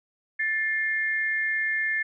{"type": "tone pair together", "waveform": "sine", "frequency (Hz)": [1760, 2123], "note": ["A6", "C7"], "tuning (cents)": [0, 25], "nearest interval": "minor third", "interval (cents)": 325, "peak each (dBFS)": [-25, -28], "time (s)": [0.39, 2.03], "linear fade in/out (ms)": 10, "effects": []}